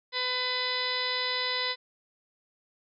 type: harmonic tone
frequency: 502 Hz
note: B4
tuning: 28 cents sharp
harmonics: 1 / 2 / 3 / 4 / 5 / 6 / 7 / 8 / 9 / 10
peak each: -38 / -36 / -42 / -33 / -44 / -41 / -36 / -33 / -44 / -37 dBFS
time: 0.12-1.76 s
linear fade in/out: 50 ms
effects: none

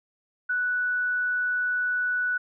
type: tone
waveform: sine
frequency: 1480 Hz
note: F#6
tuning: in tune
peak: -23 dBFS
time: 0.49-2.38 s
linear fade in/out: 10 ms
effects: none

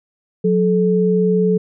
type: tone pair together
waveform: sine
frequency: 181.89 / 432.6 Hz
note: F#3 / A4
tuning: -29 / -29 cents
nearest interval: octave + minor third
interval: 1500 cents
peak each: -15 dBFS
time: 0.44-1.58 s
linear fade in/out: 10 ms
effects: none

